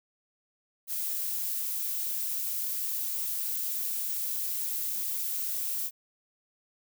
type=noise with amplitude modulation; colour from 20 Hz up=violet; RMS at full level=-30 dBFS; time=0.87-5.91 s; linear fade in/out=50 ms; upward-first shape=sine; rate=252 Hz; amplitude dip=45%; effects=none